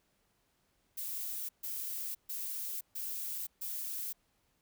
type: noise bursts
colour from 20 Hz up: violet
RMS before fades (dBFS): -39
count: 5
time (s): 0.97-4.13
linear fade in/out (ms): 10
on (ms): 520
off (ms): 140
effects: pink hiss -75 dBFS RMS until 4.61 s